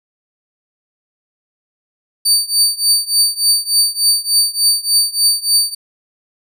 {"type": "tone with tremolo", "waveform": "25% pulse", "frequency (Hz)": 4600, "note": "D8", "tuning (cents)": -37, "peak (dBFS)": -3, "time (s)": [2.25, 5.75], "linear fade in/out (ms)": 10, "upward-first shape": "triangle", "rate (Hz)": 3.4, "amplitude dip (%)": 95, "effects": []}